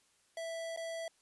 square tone with dropouts, 659.3 Hz, E5, in tune, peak -39 dBFS, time 0.37-1.08 s, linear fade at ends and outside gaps 2 ms, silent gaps 0.763-0.773 s, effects white hiss -71 dBFS RMS until 1.21 s + resampled to 24000 Hz

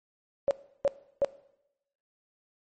sine tone bursts, 559 Hz, C#5, 14 cents sharp, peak -20 dBFS, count 3, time 0.48-1.247 s, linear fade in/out 0 ms, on 29 ms, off 340 ms, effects noise-tail reverb RT60 0.8 s tail -18 dB re dry + MP3 32 kbps

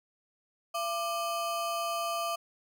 square ring-modulated tone, 932.3 Hz, A#5, in tune, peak -28 dBFS, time 0.74-2.36 s, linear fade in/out 10 ms, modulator 255 Hz, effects none

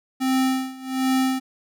square tone with tremolo, 261.6 Hz, C4, in tune, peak -18 dBFS, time 0.2-1.4 s, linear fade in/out 20 ms, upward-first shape sine, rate 1.3 Hz, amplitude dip 90%, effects none

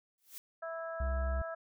blue noise with exponential growth, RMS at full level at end -43 dBFS, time 0.18-0.38 s, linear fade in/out 0 ms, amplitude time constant 43 ms
harmonic tone, 328.8 Hz, E4, 4 cents flat, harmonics 2 / 3 / 4 / 5, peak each -39 / -53 / -44 / -47 dBFS, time 0.62-1.55 s, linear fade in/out 10 ms
triangle tone, 65.7 Hz, C2, 8 cents sharp, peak -29 dBFS, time 1-1.42 s, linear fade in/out 5 ms
effects none

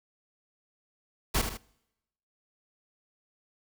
pink noise with echo, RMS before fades -26 dBFS, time 1.34-1.42 s, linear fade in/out 10 ms, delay 77 ms, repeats 2, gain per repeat -7 dB, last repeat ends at 1.574 s, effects noise-tail reverb RT60 0.9 s tail -25 dB re dry

